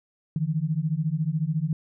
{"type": "beating tone pair", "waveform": "sine", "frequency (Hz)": [150, 164], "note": ["D3", "E3"], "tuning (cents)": [37, -9], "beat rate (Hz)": 14, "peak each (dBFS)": -26, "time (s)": [0.36, 1.73], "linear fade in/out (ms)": 2, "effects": []}